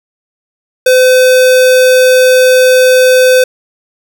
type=tone; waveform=square; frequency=510 Hz; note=C5; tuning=44 cents flat; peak=-4 dBFS; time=0.86-3.44 s; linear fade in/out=5 ms; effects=none